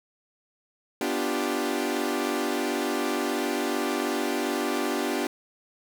sawtooth chord, G dominant seventh, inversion first, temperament equal, 246.9 / 293.7 / 349.2 / 392 Hz, B3 / D4 / F4 / G4, 0 / 0 / 0 / 0 cents, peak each -28 / -26 / -28 / -27 dBFS, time 1.01-5.27 s, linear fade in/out 2 ms, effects none

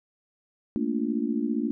sine chord, Bb major seventh, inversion third, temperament just, 218.5 / 233.1 / 291.4 / 349.6 Hz, A3 / Bb3 / D4 / F4, -12 / 0 / -13 / +2 cents, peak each -31 / -28 / -29 / -34 dBFS, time 0.76-1.71 s, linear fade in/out 0 ms, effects none

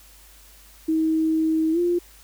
sine tone with pitch glide, 318.5 to 349.3 Hz, D#4 to F4, +41 to 0 cents, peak -18 dBFS, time 0.88-1.99 s, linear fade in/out 10 ms, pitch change +159 cents, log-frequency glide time 1.72-1.79 s, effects added 50 Hz sine -51 dBFS peak until 2.23 s + white hiss -51 dBFS RMS until 2.23 s

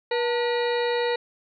harmonic tone with a mistuned harmonic, 481 Hz, B4, 46 cents flat, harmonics 1 / 2 / 3 / 4 / 5 / 6 / 8 / 9, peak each -23 / -30 / -38 / -32 / -38 / -41 / -36 / -39 dBFS, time 0.11-1.16 s, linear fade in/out 5 ms, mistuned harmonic 2, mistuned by -110 cents, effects none

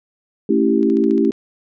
sine chord, A dominant seventh, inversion none, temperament equal with one note detuned, 221.4 / 277.2 / 329.6 / 392 Hz, A3 / C#4 / E4 / G4, +11 / 0 / 0 / 0 cents, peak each -18 dBFS, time 0.49-1.31 s, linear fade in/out 5 ms
click train, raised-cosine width 0.2 ms, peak -24 dBFS, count 8, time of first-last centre 0.83-1.32 s, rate 14.3 Hz
effects none

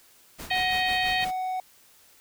pink noise with tremolo, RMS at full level -38 dBFS, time 0.38-1.32 s, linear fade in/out 20 ms, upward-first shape sine, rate 6 Hz, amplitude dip 65%
harmonic tone, 627 Hz, D#5, 13 cents sharp, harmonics 3 / 4 / 5 / 6 / 7, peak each -28 / -30 / -32 / -34 / -35 dBFS, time 0.5-1.25 s, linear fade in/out 10 ms
triangle tone with pitch glide, 740 to 744.3 Hz, F#5 to F#5, 0 to +10 cents, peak -25 dBFS, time 0.51-1.6 s, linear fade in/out 2 ms, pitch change +10 cents, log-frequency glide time 0.98-1.37 s
effects white hiss -57 dBFS RMS until 2.2 s

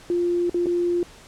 sine tone with dropouts, 349.2 Hz, F4, in tune, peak -19 dBFS, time 0.1-1.03 s, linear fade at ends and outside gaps 1 ms, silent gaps 0.496-0.544 / 0.659-0.667 s, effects pink hiss -47 dBFS RMS until 1.27 s + low-pass 9000 Hz 12 dB/octave

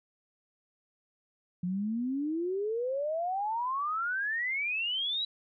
sine exponential sweep, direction up, 173.8 to 3951 Hz, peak -29 dBFS, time 1.63-5.25 s, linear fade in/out 5 ms, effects none

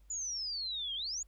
sine exponential two-way sweep, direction down then up, 7040 to 3128 to 7040 Hz, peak -35 dBFS, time 0.1-1.23 s, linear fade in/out 5 ms, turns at 0.95 s, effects added 50 Hz sine -58 dBFS peak until 1.27 s + pink hiss -75 dBFS RMS until 1.27 s

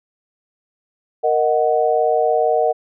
sine chord, D# minor, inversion second, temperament equal, 466.2 / 622.3 / 740 Hz, A#4 / D#5 / F#5, 0 / 0 / 0 cents, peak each -18 dBFS, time 1.23-2.73 s, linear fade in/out 20 ms, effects none

